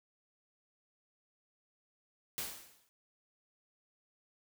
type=noise with exponential decay; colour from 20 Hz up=white; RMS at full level=-36 dBFS; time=2.38-2.89 s; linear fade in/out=0 ms; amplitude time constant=110 ms; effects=none